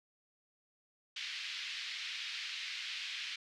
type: band-pass noise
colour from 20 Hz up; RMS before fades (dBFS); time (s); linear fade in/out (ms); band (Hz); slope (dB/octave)
pink; -42; 1.16-3.36; 5; 2100 to 4500; 24
effects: none